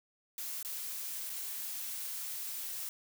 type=noise with dropouts; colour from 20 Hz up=blue; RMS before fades=-40 dBFS; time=0.38-2.89 s; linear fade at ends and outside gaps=1 ms; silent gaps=0.628-0.648 / 1.296-1.3 s; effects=none